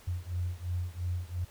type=beating tone pair; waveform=sine; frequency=87.5 / 90.4 Hz; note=F2 / F#2; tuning=+4 / -40 cents; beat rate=2.9 Hz; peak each=-34 / -35 dBFS; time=0.07-1.45 s; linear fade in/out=10 ms; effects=pink hiss -56 dBFS RMS until 1.5 s